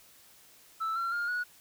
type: tone with pitch steps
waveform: sine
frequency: 1318.5 / 1364.2 / 1411.5 / 1460.4 Hz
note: E6 / F6 / F6 / F#6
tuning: 0 / -41 / +18 / -23 cents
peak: -27 dBFS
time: 0.8-1.44 s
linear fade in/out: 20 ms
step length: 160 ms
effects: tanh soft clip ceiling -28 dBFS + white hiss -58 dBFS RMS until 1.6 s